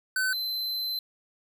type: tone pair in turn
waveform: square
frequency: 1520 / 4069 Hz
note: F#6 / C8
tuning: +46 / -49 cents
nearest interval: octave + perfect fourth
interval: 1705 cents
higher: second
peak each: -25 / -29 dBFS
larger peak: first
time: 0.16-0.33 / 0.33-0.99 s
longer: second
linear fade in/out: 2 ms
effects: none